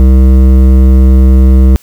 sine tone with hard clipping, 65 Hz, C2, 11 cents flat, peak -3 dBFS, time 0-1.76 s, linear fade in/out 0 ms, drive 12 dB, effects white hiss -43 dBFS RMS until 1.82 s

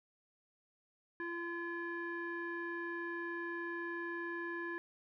square tone with low-pass filter, 341.7 Hz, F4, 38 cents flat, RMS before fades -41 dBFS, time 1.2-4.78 s, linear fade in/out 0 ms, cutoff 1600 Hz, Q 7.7, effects none

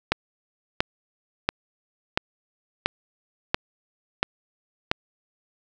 click train, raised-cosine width 0.3 ms, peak -3 dBFS, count 8, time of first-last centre 0.12-4.915 s, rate 1.46 Hz, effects none

